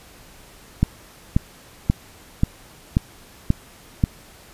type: click train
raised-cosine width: 5 ms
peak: -3 dBFS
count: 7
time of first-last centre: 0.83-4.039 s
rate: 1.87 Hz
effects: pink hiss -47 dBFS RMS until 4.53 s + resampled to 32000 Hz